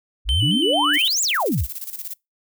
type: exponential two-way sweep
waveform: sine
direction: up then down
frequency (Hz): 45 to 7970 to 45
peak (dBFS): -18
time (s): 0.25-1.67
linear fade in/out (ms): 50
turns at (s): 1.22
type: tone with vibrato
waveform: triangle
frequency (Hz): 3033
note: F#7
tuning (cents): +42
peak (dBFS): -18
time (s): 0.29-1.08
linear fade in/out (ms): 0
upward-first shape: square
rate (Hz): 4.5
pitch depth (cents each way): 34
type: tone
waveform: sine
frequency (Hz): 293.7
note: D4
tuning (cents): 0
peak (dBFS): -24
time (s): 0.42-0.98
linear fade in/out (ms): 10
type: noise with tremolo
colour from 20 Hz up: violet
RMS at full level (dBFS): -30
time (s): 0.93-2.14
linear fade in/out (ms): 10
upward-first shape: square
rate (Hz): 17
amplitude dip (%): 70
effects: noise-tail reverb RT60 0.2 s tail -25 dB re dry